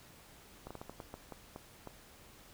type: slowing click train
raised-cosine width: 1 ms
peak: -30 dBFS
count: 10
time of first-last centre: 0.67-1.873 s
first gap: 36 ms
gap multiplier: 1.31
effects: pink hiss -58 dBFS RMS until 2.53 s